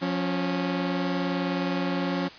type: tone pair together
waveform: sawtooth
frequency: 177.75 / 276.4 Hz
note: F3 / C#4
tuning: +31 / -5 cents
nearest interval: minor sixth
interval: 764 cents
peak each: -24 dBFS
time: 0.01-2.29 s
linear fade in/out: 20 ms
effects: white hiss -45 dBFS RMS until 2.38 s + resampled to 11025 Hz